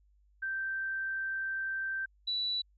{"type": "tone pair in turn", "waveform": "sine", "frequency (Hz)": [1563, 3948], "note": ["G6", "B7"], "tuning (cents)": [-6, -1], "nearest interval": "octave + major third", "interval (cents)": 1605, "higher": "second", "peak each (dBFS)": [-32, -30], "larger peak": "second", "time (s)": [[0.42, 2.06], [2.27, 2.62]], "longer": "first", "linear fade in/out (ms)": 10, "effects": ["added 50 Hz sine -63 dBFS peak until 2.77 s"]}